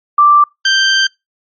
sine / 20% pulse tone pair in turn, 1174.7 / 1568 Hz, D6 / G6, 0 / 0 cents, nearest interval perfect fourth, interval 500 cents, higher second, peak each -4 dBFS, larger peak neither, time 0.18-0.44 / 0.65-1.07 s, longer second, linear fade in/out 5 ms, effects noise-tail reverb RT60 0.2 s tail -26 dB re dry + MP3 32 kbps

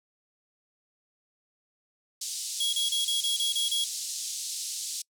white band-pass noise, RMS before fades -35 dBFS, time 2.21-5.02 s, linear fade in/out 5 ms, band 3900 to 9000 Hz, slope 24 dB/octave
square tone bursts, 3322 Hz, G#7, in tune, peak -26 dBFS, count 8, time 2.6-3.843 s, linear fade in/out 5 ms, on 130 ms, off 29 ms
effects noise-tail reverb RT60 0.1 s tail -26 dB re dry

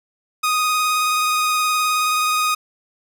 sawtooth tone with vibrato, 1244.5 Hz, D#6, in tune, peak -13 dBFS, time 0.43-2.55 s, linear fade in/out 10 ms, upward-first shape sine, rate 19 Hz, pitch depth 15 cents each way, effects none

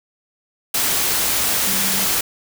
sine tone in noise, 193.6 Hz, G3, 21 cents flat, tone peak -29 dBFS, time 1.67-2.05 s, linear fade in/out 5 ms, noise white, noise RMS -19 dBFS, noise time 0.74-2.21 s, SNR -13 dB, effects none

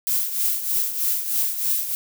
violet noise with tremolo, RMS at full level -20 dBFS, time 0.07-1.95 s, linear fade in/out 0 ms, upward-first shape triangle, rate 3.2 Hz, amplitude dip 70%, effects none

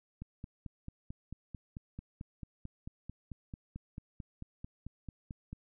click train, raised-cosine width 5 ms, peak -30 dBFS, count 25, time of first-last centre 0.22-5.53 s, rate 4.52 Hz, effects none

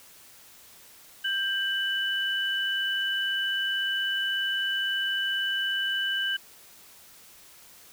sine tone pair together, 1579.1 / 2981 Hz, G6 / F#7, +12 / +12 cents, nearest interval major seventh, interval 1100 cents, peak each -28 dBFS, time 1.24-6.37 s, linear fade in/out 10 ms, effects white hiss -52 dBFS RMS until 7.92 s

